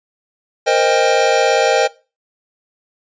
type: chord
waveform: square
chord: C minor seventh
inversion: third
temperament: equal with one note detuned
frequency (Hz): 466.2 / 523.3 / 622.3 / 799.1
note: Bb4 / C5 / Eb5 / G5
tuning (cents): 0 / 0 / 0 / +33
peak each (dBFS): -18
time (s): 0.66-1.88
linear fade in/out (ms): 20
effects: noise-tail reverb RT60 0.3 s tail -20 dB re dry + resampled to 16000 Hz